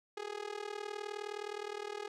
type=tone with amplitude modulation; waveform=sawtooth; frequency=415.3 Hz; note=G#4; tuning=in tune; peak=-32 dBFS; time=0.17-2.08 s; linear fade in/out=5 ms; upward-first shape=sine; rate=39.4 Hz; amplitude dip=90%; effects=low-pass 6000 Hz 12 dB/octave